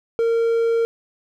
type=tone; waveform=triangle; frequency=460.3 Hz; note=A#4; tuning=22 cents flat; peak=-14 dBFS; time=0.19-0.85 s; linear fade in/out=0 ms; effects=none